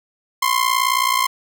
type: ring-modulated tone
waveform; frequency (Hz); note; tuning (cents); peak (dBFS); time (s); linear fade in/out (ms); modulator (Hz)
sawtooth; 1051; C6; +7; -9; 0.42-1.27; 5; 29.5
effects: none